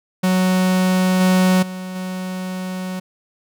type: tone with level steps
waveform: 45% pulse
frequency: 185 Hz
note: F#3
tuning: in tune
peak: -14 / -12 / -27 / -24 dBFS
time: 0.23-3 s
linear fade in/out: 10 ms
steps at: 1.2 / 1.62 / 1.95 s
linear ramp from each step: 10 ms
effects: none